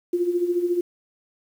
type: tone with tremolo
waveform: sine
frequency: 351.1 Hz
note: F4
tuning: 9 cents sharp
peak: -17 dBFS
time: 0.13-0.81 s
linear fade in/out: 5 ms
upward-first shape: sine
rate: 14 Hz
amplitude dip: 65%
effects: 8-bit